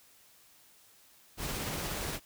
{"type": "noise with tremolo", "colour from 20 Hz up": "pink", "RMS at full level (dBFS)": -35, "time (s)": [1.37, 2.2], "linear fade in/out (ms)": 50, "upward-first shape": "triangle", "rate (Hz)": 17, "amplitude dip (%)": 25, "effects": ["white hiss -61 dBFS RMS until 2.25 s"]}